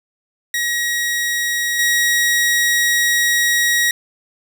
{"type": "tone with level steps", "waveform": "sawtooth", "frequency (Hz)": 1900, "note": "A#6", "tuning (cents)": 33, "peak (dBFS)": [-14, -10], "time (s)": [0.54, 3.91], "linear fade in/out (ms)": 2, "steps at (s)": 1.79, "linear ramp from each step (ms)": 2, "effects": []}